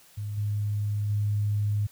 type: tone with level steps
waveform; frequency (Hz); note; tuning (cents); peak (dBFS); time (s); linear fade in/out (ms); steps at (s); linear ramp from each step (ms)
sine; 103.83; G#2; 0; -30 / -25 / -23; 0.17-1.87; 10; 0.37 / 1.09; 10
effects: white hiss -56 dBFS RMS until 1.91 s